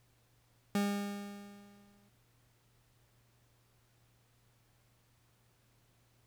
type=tone with exponential decay; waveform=40% pulse; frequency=202.3 Hz; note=G#3; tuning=45 cents flat; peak=-27 dBFS; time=0.75-2.09 s; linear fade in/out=2 ms; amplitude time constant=290 ms; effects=added 118 Hz sine -70 dBFS peak until 6.26 s + pink hiss -72 dBFS RMS until 6.26 s